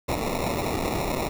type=noise with sample-and-hold; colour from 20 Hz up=white; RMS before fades=-27 dBFS; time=0.08-1.29 s; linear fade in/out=10 ms; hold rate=1575 Hz; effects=none